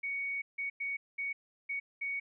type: tone bursts at uneven times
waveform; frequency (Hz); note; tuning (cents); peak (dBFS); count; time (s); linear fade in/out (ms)
sine; 2234; C#7; +13; -33; 6; 0.03-0.42 / 0.58-0.7 / 0.8-0.97 / 1.18-1.33 / 1.69-1.8 / 2.01-2.2; 10
effects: none